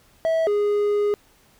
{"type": "tone pair in turn", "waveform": "triangle", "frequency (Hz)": [650, 412.9], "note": ["E5", "G#4"], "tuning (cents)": [-24, -10], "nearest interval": "minor sixth", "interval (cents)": 786, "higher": "first", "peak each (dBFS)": -16, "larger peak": "neither", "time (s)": [[0.25, 0.47], [0.47, 1.14]], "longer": "second", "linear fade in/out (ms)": 0, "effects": ["pink hiss -57 dBFS RMS until 1.59 s"]}